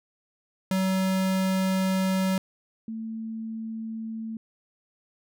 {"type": "tone pair in turn", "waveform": ["square", "sine"], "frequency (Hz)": [189.2, 223.1], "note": ["F#3", "A3"], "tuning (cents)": [39, 24], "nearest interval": "minor third", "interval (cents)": 285, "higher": "second", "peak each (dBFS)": [-23, -31], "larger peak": "first", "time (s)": [[0.71, 2.38], [2.88, 4.37]], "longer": "first", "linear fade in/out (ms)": 2, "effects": []}